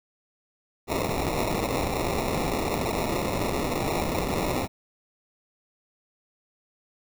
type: noise with sample-and-hold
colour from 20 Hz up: white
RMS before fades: -27 dBFS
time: 0.87-4.68 s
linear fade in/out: 50 ms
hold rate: 1575 Hz
effects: none